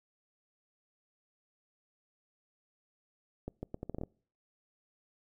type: accelerating click train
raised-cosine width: 2 ms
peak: -25 dBFS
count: 9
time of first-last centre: 3.48-4.035 s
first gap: 150 ms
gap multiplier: 0.76
effects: noise-tail reverb RT60 0.5 s tail -26 dB re dry